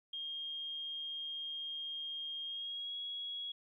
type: tone with pitch glide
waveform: sine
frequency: 3228 to 3326 Hz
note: G#7 to G#7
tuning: -50 to +2 cents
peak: -39 dBFS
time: 0.13-3.52 s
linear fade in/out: 5 ms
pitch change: +52 cents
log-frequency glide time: 2.44-2.96 s
effects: 13-bit